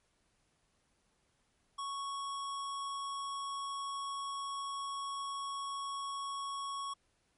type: tone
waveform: square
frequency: 1108.7 Hz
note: C#6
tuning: in tune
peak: -38 dBFS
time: 1.78-6.94 s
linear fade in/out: 10 ms
effects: pink hiss -75 dBFS RMS until 7.37 s + MP3 48 kbps